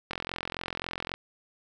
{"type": "click train", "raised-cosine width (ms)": 0.3, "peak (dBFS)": -16, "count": 46, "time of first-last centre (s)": [0.11, 1.14], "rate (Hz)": 43.7, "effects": []}